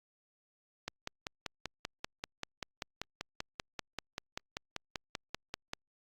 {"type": "click train", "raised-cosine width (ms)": 0.2, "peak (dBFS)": -19, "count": 26, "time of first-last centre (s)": [0.88, 5.734], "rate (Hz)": 5.15, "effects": ["Opus 48 kbps"]}